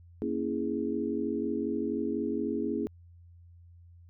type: chord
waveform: sine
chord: A# half-diminished seventh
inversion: none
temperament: equal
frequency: 233.1 / 277.2 / 329.6 / 415.3 Hz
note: A#3 / C#4 / E4 / G#4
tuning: 0 / 0 / 0 / 0 cents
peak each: -34 dBFS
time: 0.22-2.87 s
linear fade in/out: 0 ms
effects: added 86 Hz sine -51 dBFS peak until 4.09 s